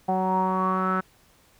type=tone with low-pass filter sweep; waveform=sawtooth; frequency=187.1 Hz; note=F#3; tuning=20 cents sharp; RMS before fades=-24 dBFS; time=0.08-1.01 s; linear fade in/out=10 ms; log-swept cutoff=780 to 1400 Hz; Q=9.8; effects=pink hiss -59 dBFS RMS until 1.59 s